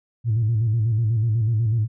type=tone with vibrato; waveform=sine; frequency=112 Hz; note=A2; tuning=31 cents sharp; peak=-16 dBFS; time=0.24-1.88 s; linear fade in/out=50 ms; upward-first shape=square; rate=8.1 Hz; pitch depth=78 cents each way; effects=tanh soft clip ceiling -14 dBFS